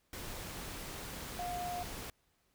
sine tone in noise, 711 Hz, F5, 31 cents sharp, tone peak -37 dBFS, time 1.39-1.83 s, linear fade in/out 2 ms, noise pink, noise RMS -44 dBFS, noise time 0.13-2.1 s, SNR +4 dB, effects pink hiss -75 dBFS RMS until 2.54 s

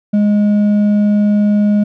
sine tone with hard clipping, 207.2 Hz, G#3, 4 cents flat, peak -10 dBFS, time 0.13-1.84 s, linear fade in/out 10 ms, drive 4 dB, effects none

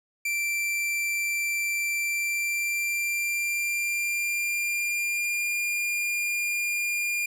45% pulse tone with pitch glide, 2349 to 2408 Hz, D7 to D7, 0 to +43 cents, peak -25 dBFS, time 0.25-7.26 s, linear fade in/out 5 ms, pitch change +43 cents, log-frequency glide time 1.97-5.56 s, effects none

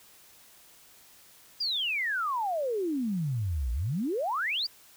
sine exponential two-way sweep, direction down then up, 4978 to 56.2 to 4978 Hz, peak -27 dBFS, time 1.6-4.67 s, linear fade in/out 10 ms, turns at 3.72 s, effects white hiss -56 dBFS RMS until 4.96 s

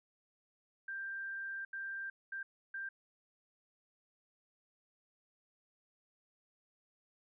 sine tone bursts at uneven times, 1581 Hz, G6, 14 cents sharp, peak -39 dBFS, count 4, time 0.88-1.65 / 1.73-2.1 / 2.32-2.43 / 2.74-2.89 s, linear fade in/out 5 ms, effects none

